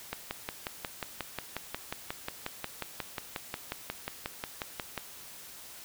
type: click train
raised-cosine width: 0.3 ms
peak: -17 dBFS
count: 28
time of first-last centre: 0.13-4.977 s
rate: 5.57 Hz
effects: white hiss -48 dBFS RMS until 5.84 s